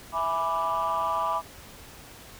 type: chord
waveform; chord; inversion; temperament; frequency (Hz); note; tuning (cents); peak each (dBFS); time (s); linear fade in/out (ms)
sine; E dominant seventh; none; equal; 659.3 / 830.6 / 987.8 / 1174.7; E5 / G#5 / B5 / D6; 0 / 0 / 0 / 0; -31 / -32 / -27 / -27; 0.12-1.42; 50
effects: tanh soft clip ceiling -19 dBFS + pink hiss -47 dBFS RMS until 2.39 s